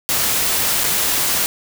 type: noise with dropouts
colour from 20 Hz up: white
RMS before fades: -18 dBFS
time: 0.09-1.46 s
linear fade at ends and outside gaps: 0 ms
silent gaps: 0.836-0.841 s
effects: none